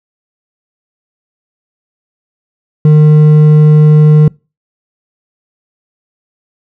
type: tone with hard clipping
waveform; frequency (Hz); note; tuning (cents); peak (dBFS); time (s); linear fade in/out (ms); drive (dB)
sine; 152.1; D#3; -39; -3; 2.85-4.28; 2; 5
effects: noise-tail reverb RT60 0.3 s tail -26 dB re dry